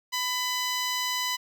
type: tone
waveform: 10% pulse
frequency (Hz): 1000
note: B5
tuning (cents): +21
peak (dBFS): -18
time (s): 0.12-1.37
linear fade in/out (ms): 20
effects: none